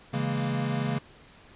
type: chord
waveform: square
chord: A# half-diminished seventh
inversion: first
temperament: equal with one note detuned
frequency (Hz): 138.59 / 164.81 / 205.5 / 233.1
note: C#3 / E3 / G#3 / A#3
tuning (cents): 0 / 0 / -18 / 0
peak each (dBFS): -30 / -35 / -35 / -33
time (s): 0.13-0.99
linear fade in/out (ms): 10
effects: pink hiss -53 dBFS RMS until 1.55 s + resampled to 8000 Hz